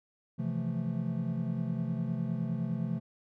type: chord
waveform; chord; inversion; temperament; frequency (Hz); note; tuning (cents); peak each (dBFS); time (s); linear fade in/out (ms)
triangle; F major seventh; second; equal; 130.81 / 164.81 / 174.61 / 220; C3 / E3 / F3 / A3; 0 / 0 / 0 / 0; -34; 0.38-3; 20
effects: none